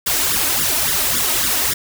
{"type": "noise with flanger", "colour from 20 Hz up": "white", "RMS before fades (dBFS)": -18, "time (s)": [0.06, 1.74], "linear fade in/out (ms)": 10, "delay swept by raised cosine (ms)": [0.56, 3.26], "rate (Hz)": 3.6, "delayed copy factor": 0.95, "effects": []}